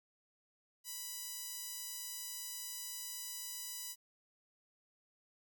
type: tone with high-pass filter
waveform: sawtooth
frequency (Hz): 987.8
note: B5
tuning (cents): 0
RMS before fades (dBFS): -45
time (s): 0.84-3.96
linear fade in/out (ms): 50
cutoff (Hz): 6200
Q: 0.75
effects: none